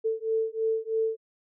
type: beating tone pair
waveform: sine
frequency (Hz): 443.5 / 446.6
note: A4 / A4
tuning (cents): +14 / +26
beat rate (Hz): 3.1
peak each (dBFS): -28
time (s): 0.04-1.17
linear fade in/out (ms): 20
effects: none

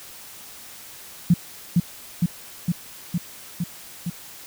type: tone with echo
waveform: sine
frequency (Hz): 173.4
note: F3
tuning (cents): -12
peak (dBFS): -11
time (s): 1.3-1.34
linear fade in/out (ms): 5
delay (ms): 460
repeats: 6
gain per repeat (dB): -2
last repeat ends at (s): 4.1
effects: white hiss -42 dBFS RMS until 4.46 s

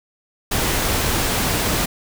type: noise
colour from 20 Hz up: pink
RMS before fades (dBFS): -20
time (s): 0.51-1.86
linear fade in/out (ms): 10
effects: none

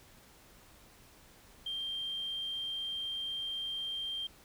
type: tone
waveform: sine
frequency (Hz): 3174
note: G7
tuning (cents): +21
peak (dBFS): -34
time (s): 1.66-4.27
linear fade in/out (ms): 5
effects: tanh soft clip ceiling -30 dBFS + pink hiss -59 dBFS RMS until 4.44 s

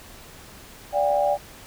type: tone cluster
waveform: sine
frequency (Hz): 584 / 727 / 803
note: D5 / F#5 / G5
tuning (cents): -10 / -31 / +41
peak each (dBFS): -21 / -26 / -23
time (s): 0.92-1.38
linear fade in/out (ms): 50
effects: pink hiss -45 dBFS RMS until 1.66 s

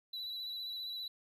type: tone with vibrato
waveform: triangle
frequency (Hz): 3951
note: B7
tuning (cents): 0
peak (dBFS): -38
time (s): 0.13-1.08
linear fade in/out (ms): 5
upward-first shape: square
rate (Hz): 15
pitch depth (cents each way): 20
effects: none

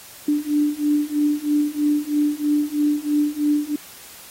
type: beating tone pair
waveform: sine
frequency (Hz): 293.7 / 296.8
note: D4 / D4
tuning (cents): 0 / +18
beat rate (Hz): 3.1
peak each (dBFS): -21 / -20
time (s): 0.28-3.76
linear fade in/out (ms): 5
effects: white hiss -42 dBFS RMS until 4.3 s + AAC 48 kbps

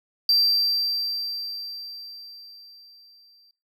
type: tone with exponential decay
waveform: triangle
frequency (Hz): 4699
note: D8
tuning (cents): 0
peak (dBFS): -14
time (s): 0.29-3.51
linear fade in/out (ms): 2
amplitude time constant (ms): 700
effects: noise-tail reverb RT60 0.3 s tail -19 dB re dry

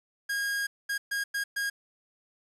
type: tone bursts at uneven times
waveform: 45% pulse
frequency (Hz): 1631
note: G#6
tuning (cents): -32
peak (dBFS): -28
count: 5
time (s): 0.29-0.67 / 0.89-0.98 / 1.11-1.24 / 1.34-1.44 / 1.56-1.7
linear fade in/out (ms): 10
effects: resampled to 32000 Hz + 9-bit

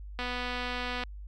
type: click train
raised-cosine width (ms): 0.3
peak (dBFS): -19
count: 210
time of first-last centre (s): 0.19-1.036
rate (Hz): 247
effects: added 50 Hz sine -40 dBFS peak until 1.27 s

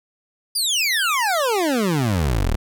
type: exponential sweep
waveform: 25% pulse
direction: down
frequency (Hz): 4980 to 34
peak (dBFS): -14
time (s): 0.55-2.56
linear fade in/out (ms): 10
effects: none

